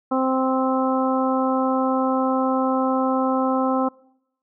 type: harmonic tone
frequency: 261.6 Hz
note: C4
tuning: in tune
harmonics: 1 / 2 / 3 / 4 / 5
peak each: -21 / -24 / -26 / -27 / -28 dBFS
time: 0.11-3.89 s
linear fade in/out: 10 ms
effects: noise-tail reverb RT60 0.8 s tail -25 dB re dry